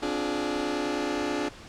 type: chord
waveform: sawtooth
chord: D half-diminished seventh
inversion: third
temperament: just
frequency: 264.3 / 293.7 / 352.4 / 422.9 Hz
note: C4 / D4 / F4 / Ab4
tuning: +18 / 0 / +16 / +31 cents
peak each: -31 / -26 / -29 / -30 dBFS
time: 0.02-1.49 s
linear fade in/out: 10 ms
effects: pink hiss -46 dBFS RMS until 1.68 s + low-pass 6000 Hz 12 dB/octave